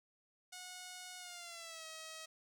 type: tone with pitch glide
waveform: 5% pulse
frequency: 729 to 638.3 Hz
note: F#5 to D#5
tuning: -26 to +44 cents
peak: -36 dBFS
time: 0.52-2.26 s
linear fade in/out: 10 ms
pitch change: -230 cents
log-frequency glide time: 1.18-1.86 s
effects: none